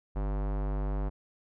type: tone with low-pass filter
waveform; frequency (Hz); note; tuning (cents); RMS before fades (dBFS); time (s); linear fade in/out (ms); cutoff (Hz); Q
square; 49.88; G1; +31; -31; 0.15-1.1; 20; 1000; 1.1
effects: none